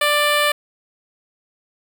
10% pulse tone with notch filter, 590 Hz, D5, 8 cents sharp, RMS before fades -17 dBFS, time 0.01-0.52 s, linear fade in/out 5 ms, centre 6400 Hz, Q 1.5, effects 7-bit

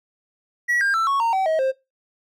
triangle tone with pitch steps, 1928 / 1602.6 / 1332.2 / 1107.3 / 920.5 / 765.1 / 636 / 528.7 Hz, B6 / G6 / E6 / C#6 / A#5 / G5 / D#5 / C5, -42 / +38 / +18 / -2 / -22 / -42 / +38 / +18 cents, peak -16 dBFS, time 0.68-1.72 s, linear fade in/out 20 ms, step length 130 ms, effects noise-tail reverb RT60 0.2 s tail -19 dB re dry

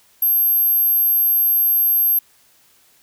sine tone, 12490 Hz, G9, 7 cents flat, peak -13 dBFS, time 0.22-2.19 s, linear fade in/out 5 ms, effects white hiss -55 dBFS RMS until 3.02 s

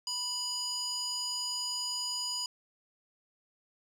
square tone with band-pass filter, 985 Hz, B5, 5 cents flat, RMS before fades -35 dBFS, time 0.07-2.46 s, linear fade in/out 2 ms, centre 5700 Hz, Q 8.2, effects none

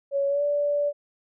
sine tone with pitch glide, 558 to 580.4 Hz, C#5 to D5, +11 to -21 cents, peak -21 dBFS, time 0.11-0.93 s, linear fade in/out 50 ms, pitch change +68 cents, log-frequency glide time 0.28-0.43 s, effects none

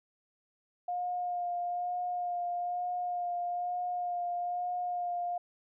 sine tone with vibrato, 710 Hz, F5, 28 cents sharp, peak -31 dBFS, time 0.88-5.38 s, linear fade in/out 5 ms, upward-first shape sine, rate 1.1 Hz, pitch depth 16 cents each way, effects none

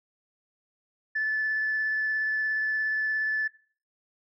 sine tone with vibrato, 1742 Hz, A6, 18 cents flat, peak -24 dBFS, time 1.15-3.48 s, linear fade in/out 10 ms, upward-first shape sine, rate 17 Hz, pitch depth 9 cents each way, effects noise-tail reverb RT60 0.4 s tail -18 dB re dry + tanh soft clip ceiling -20 dBFS

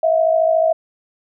sine tone pair together, 644.6 / 698.5 Hz, E5 / F5, -39 / 0 cents, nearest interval minor second, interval 139 cents, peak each -13 / -19 dBFS, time 0.03-0.73 s, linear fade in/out 5 ms, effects none

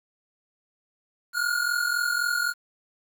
square tone pair together, 1410 / 1453.8 Hz, F6 / F#6, +16 / -31 cents, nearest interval minor second, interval 53 cents, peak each -27 dBFS, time 1.33-2.54 s, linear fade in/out 50 ms, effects 9-bit

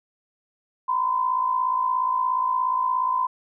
sine tone pair together, 966 / 1023 Hz, B5 / C6, -39 / -39 cents, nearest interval minor second, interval 100 cents, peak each -27 / -21 dBFS, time 0.88-3.27 s, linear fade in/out 10 ms, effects none

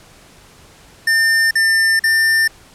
square tone bursts, 1800 Hz, A6, 39 cents sharp, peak -12 dBFS, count 3, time 1.07-2.478 s, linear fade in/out 5 ms, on 440 ms, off 44 ms, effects pink hiss -45 dBFS RMS until 2.74 s + low-pass 11000 Hz 12 dB/octave

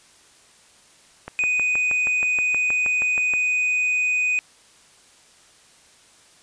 click train, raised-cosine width 0.5 ms, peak -17 dBFS, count 14, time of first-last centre 1.28-3.337 s, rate 6.32 Hz
triangle tone, 2491 Hz, D#7, 1 cent sharp, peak -17 dBFS, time 1.39-4.39 s, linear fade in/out 0 ms
effects white hiss -53 dBFS RMS until 6.42 s + resampled to 22050 Hz

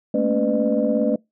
sine tone cluster, 215.4 / 232.4 / 280.4 / 500 / 606 Hz, A3 / A#3 / C#4 / B4 / D#5, -37 / -5 / +20 / +21 / -46 cents, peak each -23 dBFS, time 0.14-1.16 s, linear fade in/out 5 ms, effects noise-tail reverb RT60 0.2 s tail -25 dB re dry + tanh soft clip ceiling -6 dBFS

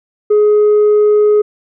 sine tone with tanh clipping, 419.8 Hz, G#4, 19 cents sharp, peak -7 dBFS, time 0.3-1.42 s, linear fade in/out 10 ms, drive 1 dB, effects none

